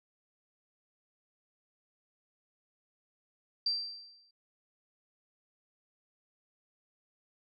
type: tone with exponential decay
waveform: sine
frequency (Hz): 4699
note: D8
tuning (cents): 0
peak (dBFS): -26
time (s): 3.66-4.31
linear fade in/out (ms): 5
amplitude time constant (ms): 140
effects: none